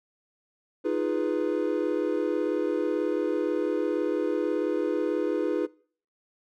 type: chord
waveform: triangle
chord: F half-diminished seventh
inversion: third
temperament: equal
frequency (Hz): 311.1 / 349.2 / 415.3 / 493.9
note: Eb4 / F4 / Ab4 / Cb5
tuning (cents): 0 / 0 / 0 / 0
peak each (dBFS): -28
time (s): 0.84-5.67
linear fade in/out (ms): 20
effects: noise-tail reverb RT60 0.5 s tail -23 dB re dry